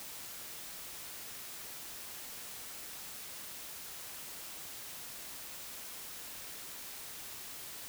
silence, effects white hiss -46 dBFS RMS until 7.88 s

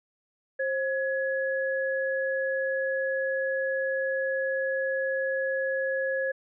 sine tone pair together, 532 / 1685.2 Hz, C5 / G#6, +29 / +25 cents, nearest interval octave + minor sixth, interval 1996 cents, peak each -27 / -30 dBFS, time 0.59-6.32 s, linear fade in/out 10 ms, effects none

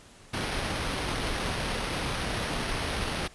pink noise with sample-and-hold, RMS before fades -31 dBFS, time 0.33-3.28 s, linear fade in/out 10 ms, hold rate 7350 Hz, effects pink hiss -53 dBFS RMS until 3.34 s + resampled to 24000 Hz

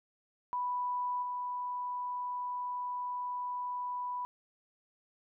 sine tone with level steps, 987.8 Hz, B5, in tune, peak -31 / -34 dBFS, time 0.53-4.25 s, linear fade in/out 0 ms, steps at 1.22 s, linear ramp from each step 10 ms, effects none

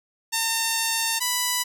5% pulse tone pair in turn, 907 / 989.3 Hz, A#5 / B5, -48 / +3 cents, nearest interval major second, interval 151 cents, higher second, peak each -10 dBFS, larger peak neither, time 0.32-1.2 / 1.2-1.64 s, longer first, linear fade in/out 20 ms, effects none

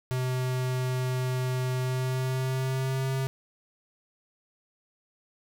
square tone with pitch glide, 127.9 to 133.18 Hz, C3 to C3, -39 to +31 cents, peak -27 dBFS, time 0.11-3.27 s, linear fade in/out 0 ms, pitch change +70 cents, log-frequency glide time 1.8-3.13 s, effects none

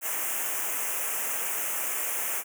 white band-stop noise, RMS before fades -30 dBFS, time 0.01-2.44 s, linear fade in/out 50 ms, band 2900 to 6200 Hz, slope 48 dB/octave, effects high-pass 400 Hz 12 dB/octave

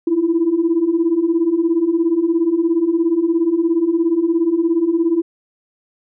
sine beating tone pair, 320.8 / 337.8 Hz, E4 / E4, -47 / +42 cents, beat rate 17 Hz, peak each -18 / -14 dBFS, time 0.07-5.22 s, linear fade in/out 5 ms, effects tanh soft clip ceiling -7 dBFS

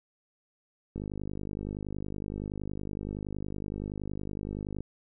click train, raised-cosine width 3 ms, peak -23 dBFS, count 196, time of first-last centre 0.96-4.806 s, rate 50.7 Hz, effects none

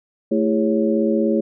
harmonic tone with a mistuned harmonic, 110.4 Hz, A2, 6 cents sharp, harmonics 2 / 3 / 4 / 5, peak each -19 / -21 / -22 / -23 dBFS, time 0.31-1.41 s, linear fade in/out 10 ms, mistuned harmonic 4, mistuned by -140 cents, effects none

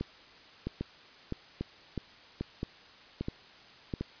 two click trains, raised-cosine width 3 ms, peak -20 / -20 dBFS, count 6 / 6, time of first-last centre 0.01-4.01 / 0.67-3.938 s, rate 1.25 / 1.53 Hz, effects white hiss -54 dBFS RMS until 4.2 s + resampled to 11025 Hz

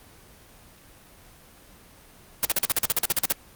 white noise bursts, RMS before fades -21 dBFS, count 14, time 2.43-3.322 s, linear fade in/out 0 ms, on 21 ms, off 46 ms, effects pink hiss -51 dBFS RMS until 3.55 s + Opus 24 kbps

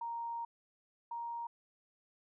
sine tone pair in turn, 932.3 / 936.8 Hz, A#5 / A#5, 0 / +8 cents, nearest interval unison, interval 8 cents, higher second, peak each -37 / -38 dBFS, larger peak first, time 0.01-0.45 / 1.11-1.47 s, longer first, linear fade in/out 5 ms, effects none

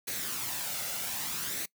white noise with flanger, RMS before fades -35 dBFS, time 0.07-1.66 s, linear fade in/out 10 ms, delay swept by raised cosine 0.48 to 1.45 ms, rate 0.63 Hz, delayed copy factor +0.5, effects noise-tail reverb RT60 0.1 s tail -22 dB re dry + high-pass 100 Hz 12 dB/octave

